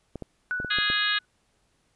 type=clicks; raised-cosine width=2 ms; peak=-21 dBFS; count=6; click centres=0.157 / 0.223 / 0.601 / 0.647 / 0.786 / 0.901 s
type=tone with exponential decay; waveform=sine; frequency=1480 Hz; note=F#6; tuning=in tune; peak=-24 dBFS; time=0.51-1.25 s; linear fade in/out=0 ms; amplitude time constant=160 ms
type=harmonic tone; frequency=415.3 Hz; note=G#4; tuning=in tune; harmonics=3 / 4 / 5 / 6 / 7 / 8 / 9 / 10; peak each=-33 / -26 / -35 / -34 / -32 / -33 / -29 / -35 dBFS; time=0.7-1.19 s; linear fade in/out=10 ms
effects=pink hiss -69 dBFS RMS until 1.95 s + resampled to 24000 Hz